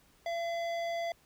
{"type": "tone with hard clipping", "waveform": "sine", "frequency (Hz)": 678, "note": "E5", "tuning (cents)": 49, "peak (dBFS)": -34, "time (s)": [0.26, 1.12], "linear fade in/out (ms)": 2, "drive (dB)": 13, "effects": ["pink hiss -65 dBFS RMS until 1.25 s"]}